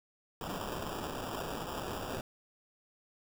white noise with sample-and-hold, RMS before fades -39 dBFS, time 0.41-2.21 s, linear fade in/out 2 ms, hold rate 2100 Hz, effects none

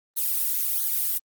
violet noise with flanger, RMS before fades -25 dBFS, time 0.16-1.19 s, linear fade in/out 20 ms, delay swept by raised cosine 0.38 to 2.28 ms, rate 1.5 Hz, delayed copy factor -0.9, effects Opus 32 kbps

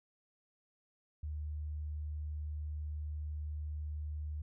sine tone, 75.5 Hz, D2, 48 cents sharp, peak -37 dBFS, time 1.23-4.42 s, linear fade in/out 5 ms, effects none

